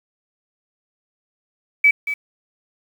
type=tone with echo; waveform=sine; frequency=2293 Hz; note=D7; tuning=42 cents flat; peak=-9 dBFS; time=1.84-1.91 s; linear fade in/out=5 ms; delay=230 ms; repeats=1; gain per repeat=-11 dB; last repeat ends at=2.14 s; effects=7-bit